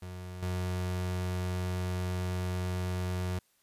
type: tone with level steps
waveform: 35% pulse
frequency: 90.9 Hz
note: F#2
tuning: 30 cents flat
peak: -38 / -29 dBFS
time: 0.02-3.39 s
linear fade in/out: 5 ms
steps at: 0.42 s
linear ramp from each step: 10 ms
effects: white hiss -70 dBFS RMS until 3.62 s + resampled to 32000 Hz